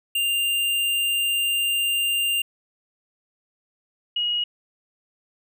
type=tone pair in turn; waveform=square / sine; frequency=2794 / 2893 Hz; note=F7 / F#7; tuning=0 / -40 cents; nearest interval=minor second; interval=60 cents; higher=second; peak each=-21 dBFS; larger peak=neither; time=0.15-2.42 / 4.16-4.44 s; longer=first; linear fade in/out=5 ms; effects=none